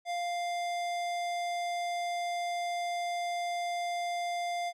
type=tone with hard clipping; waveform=sine; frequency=698.5 Hz; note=F5; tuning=in tune; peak=-33 dBFS; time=0.05-4.73 s; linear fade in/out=50 ms; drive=17 dB; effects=none